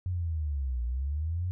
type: linear two-way sweep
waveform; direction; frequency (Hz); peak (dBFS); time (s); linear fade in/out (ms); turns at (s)
sine; down then up; 92.5 to 58.27 to 92.5; -28; 0.06-1.51; 0; 0.84
effects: none